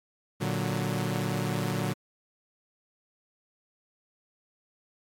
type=chord; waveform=sawtooth; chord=Bb augmented; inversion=none; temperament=equal; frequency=116.54 / 146.83 / 185 Hz; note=Bb2 / D3 / F#3; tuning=0 / 0 / 0 cents; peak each=-28 dBFS; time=0.4-1.94 s; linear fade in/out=20 ms; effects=AAC 64 kbps